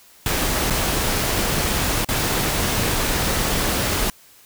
pink noise with dropouts, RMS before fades -21 dBFS, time 0.26-4.1 s, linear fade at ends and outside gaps 1 ms, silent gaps 0.7-0.706 / 2.047-2.088 s, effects white hiss -50 dBFS RMS until 4.45 s

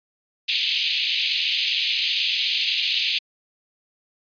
pink band-pass noise, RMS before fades -23 dBFS, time 0.48-3.19 s, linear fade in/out 10 ms, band 2500 to 4500 Hz, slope 48 dB/octave, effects resampled to 11025 Hz

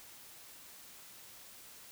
silence, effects white hiss -54 dBFS RMS until 1.91 s

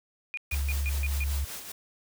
sine tone bursts, 2444 Hz, D#7, 32 cents flat, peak -31 dBFS, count 6, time 0.34-1.238 s, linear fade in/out 0 ms, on 33 ms, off 140 ms
white noise with tremolo, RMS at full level -38 dBFS, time 0.51-1.72 s, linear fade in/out 5 ms, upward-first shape sine, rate 5.1 Hz, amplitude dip 50%
sine tone, 70.3 Hz, C#2, 25 cents sharp, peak -26 dBFS, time 0.52-1.45 s, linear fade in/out 10 ms
effects none

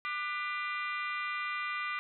harmonic tone with a mistuned harmonic, 398.1 Hz, G4, 27 cents sharp, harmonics 3 / 4 / 5 / 6 / 7 / 8 / 9 / 10, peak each -37 / -42 / -38 / -40 / -47 / -53 / -52 / -56 dBFS, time 0.05-1.99 s, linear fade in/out 0 ms, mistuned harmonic 4, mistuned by -130 cents, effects none

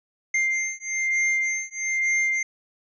square beating tone pair, 2100 / 2101.1 Hz, C7 / C7, +6 / +7 cents, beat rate 1.1 Hz, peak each -26 dBFS, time 0.34-2.43 s, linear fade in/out 5 ms, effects resampled to 16000 Hz

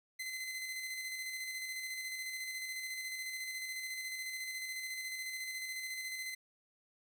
sawtooth tone with tremolo, 2050 Hz, C7, 36 cents flat, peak -35 dBFS, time 0.19-6.35 s, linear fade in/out 10 ms, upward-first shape square, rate 14 Hz, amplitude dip 30%, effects none

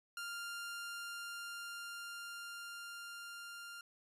sawtooth tone with level ramp, 1396.9 Hz, F6, in tune, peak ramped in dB -38 to -44 dBFS, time 0.17-3.81 s, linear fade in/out 2 ms, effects resampled to 32000 Hz

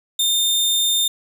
sawtooth tone, 3624 Hz, A#7, 50 cents flat, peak -13 dBFS, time 0.19-1.08 s, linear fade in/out 5 ms, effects none

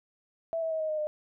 sine tone with pitch steps, 659.3 / 648.3 / 637.6 / 627 / 616.6 / 606.3 Hz, E5 / E5 / D#5 / D#5 / D#5 / D#5, 0 / -29 / +42 / +13 / -16 / -45 cents, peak -28 dBFS, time 0.53-1.07 s, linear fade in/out 0 ms, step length 90 ms, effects none

